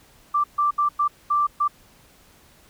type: tone bursts at uneven times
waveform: sine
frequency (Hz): 1174.7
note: D6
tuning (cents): 0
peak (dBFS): -17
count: 6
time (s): 0.34-0.44 / 0.58-0.71 / 0.78-0.89 / 0.99-1.08 / 1.3-1.47 / 1.6-1.68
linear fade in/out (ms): 10
effects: pink hiss -54 dBFS RMS until 2.69 s